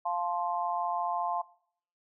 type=chord; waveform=sine; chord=F major; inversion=none; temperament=just; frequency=698.5 / 873.1 / 1047.7 Hz; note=F5 / A5 / C6; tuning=0 / -14 / +2 cents; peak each=-32 / -33 / -33 dBFS; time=0.05-1.42 s; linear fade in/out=10 ms; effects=noise-tail reverb RT60 0.6 s tail -20 dB re dry

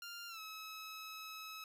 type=tone with pitch glide; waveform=15% pulse; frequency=1396.9 to 1288.4 Hz; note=F6 to E6; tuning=0 to -40 cents; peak=-40 dBFS; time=0.02-1.64 s; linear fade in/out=2 ms; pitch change=-140 cents; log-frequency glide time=0.28-0.4 s; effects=none

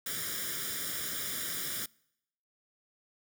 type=noise with comb filter; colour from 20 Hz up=white; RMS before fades=-36 dBFS; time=0.06-1.86 s; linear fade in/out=5 ms; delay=0.57 ms; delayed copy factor=+0.85; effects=noise-tail reverb RT60 0.8 s tail -26 dB re dry + high-pass 100 Hz 12 dB/octave

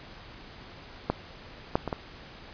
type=clicks; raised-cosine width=1 ms; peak=-10 / -8 / -17 / -15 dBFS; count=4; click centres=1.1 / 1.755 / 1.877 / 1.928 s; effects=pink hiss -47 dBFS RMS until 2.53 s + resampled to 11025 Hz

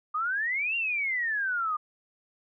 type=exponential two-way sweep; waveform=sine; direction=up then down; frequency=1200 to 2800 to 1200 Hz; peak=-26 dBFS; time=0.14-1.77 s; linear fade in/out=10 ms; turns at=0.76 s; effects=none

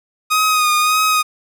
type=tone with vibrato; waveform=sawtooth; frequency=1244.5 Hz; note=D#6; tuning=in tune; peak=-9 dBFS; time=0.3-1.23 s; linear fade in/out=20 ms; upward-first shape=sine; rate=1.7 Hz; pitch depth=32 cents each way; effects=none

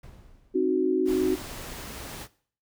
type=noise with exponential decay; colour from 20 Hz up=brown; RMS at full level=-42 dBFS; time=0.03-1 s; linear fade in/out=5 ms; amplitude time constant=210 ms
type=chord; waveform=sine; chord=C diminished; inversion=none; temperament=equal with one note detuned; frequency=265.3 / 311.1 / 370 Hz; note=C4 / Eb4 / Gb4; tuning=+24 / 0 / 0 cents; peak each=-28 / -28 / -22 dBFS; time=0.54-1.36 s; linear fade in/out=20 ms
type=noise; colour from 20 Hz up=pink; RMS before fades=-39 dBFS; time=1.05-2.28 s; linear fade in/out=50 ms
effects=noise-tail reverb RT60 0.5 s tail -19 dB re dry

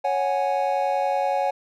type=chord; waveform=triangle; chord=C# suspended fourth; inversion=none; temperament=equal; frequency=554.4 / 740 / 830.6 Hz; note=C#5 / F#5 / G#5; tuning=0 / 0 / 0 cents; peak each=-23 dBFS; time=0.04-1.51 s; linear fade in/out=10 ms; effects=none

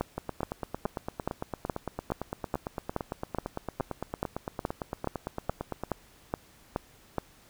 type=two click trains; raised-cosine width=1 ms; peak=-18 / -14 dBFS; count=51 / 18; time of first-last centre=0.18-5.836 / 0.01-7.183 s; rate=8.84 / 2.37 Hz; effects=pink hiss -58 dBFS RMS until 7.49 s

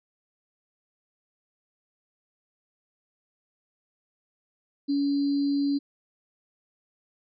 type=tone with sample-and-hold; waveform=sine; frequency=282.5 Hz; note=C#4; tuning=33 cents sharp; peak=-22 dBFS; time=4.88-5.79 s; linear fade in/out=20 ms; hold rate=4410 Hz; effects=resampled to 16000 Hz

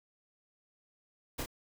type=noise with echo; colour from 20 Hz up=pink; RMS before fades=-37 dBFS; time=1.38-1.43 s; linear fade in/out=10 ms; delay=31 ms; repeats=1; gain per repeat=-4 dB; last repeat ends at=1.461 s; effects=none

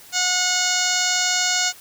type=harmonic tone with a mistuned harmonic; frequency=727 Hz; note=F#5; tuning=31 cents flat; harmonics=1 / 2 / 3 / 4 / 5 / 6 / 7 / 8 / 9 / 10; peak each=-29 / -26 / -28 / -28 / -30 / -26 / -28 / -30 / -26 / -26 dBFS; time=0.12-1.73 s; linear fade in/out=50 ms; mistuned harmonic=7; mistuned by=+15 cents; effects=white hiss -45 dBFS RMS until 1.8 s

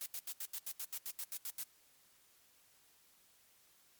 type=noise bursts; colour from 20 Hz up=blue; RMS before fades=-42 dBFS; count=13; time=0.01-1.632 s; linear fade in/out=0 ms; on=50 ms; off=81 ms; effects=white hiss -68 dBFS RMS until 3.99 s + MP3 96 kbps

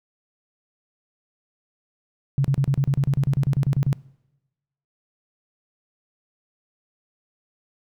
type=tone bursts; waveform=sine; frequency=137.4 Hz; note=C#3; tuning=15 cents flat; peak=-16 dBFS; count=16; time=2.38-3.929 s; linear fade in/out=0 ms; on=64 ms; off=35 ms; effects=noise-tail reverb RT60 1.0 s tail -23 dB re dry

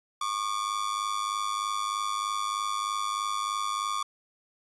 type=ring-modulated tone; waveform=45% pulse; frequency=1152 Hz; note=D6; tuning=34 cents flat; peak=-25 dBFS; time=0.21-4.03 s; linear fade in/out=5 ms; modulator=51.6 Hz; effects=resampled to 24000 Hz

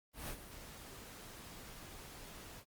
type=noise with ADSR envelope; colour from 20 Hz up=pink; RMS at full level=-41 dBFS; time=0.13-2.65 s; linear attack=160 ms; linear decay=71 ms; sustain=-11 dB; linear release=70 ms; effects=Opus 32 kbps

